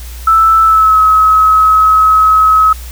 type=tone with pitch glide; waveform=sine; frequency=1318.5 to 1281 Hz; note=E6 to E6; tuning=0 to -50 cents; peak=-4 dBFS; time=0.27-2.73 s; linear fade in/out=5 ms; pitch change=-50 cents; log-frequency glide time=0.64-0.99 s; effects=added 60 Hz sine -24 dBFS peak until 2.91 s + white hiss -34 dBFS RMS until 2.91 s